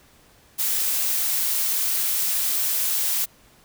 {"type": "noise", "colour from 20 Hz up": "blue", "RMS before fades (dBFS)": -23, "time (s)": [0.58, 3.26], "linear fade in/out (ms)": 20, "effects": ["pink hiss -55 dBFS RMS until 3.64 s"]}